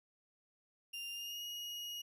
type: tone with pitch glide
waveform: 35% pulse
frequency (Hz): 2794 to 2883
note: F7 to F#7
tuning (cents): 0 to -46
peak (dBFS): -40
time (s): 0.93-2.02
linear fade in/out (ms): 10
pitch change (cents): +54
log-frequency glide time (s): 1.12-1.43
effects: none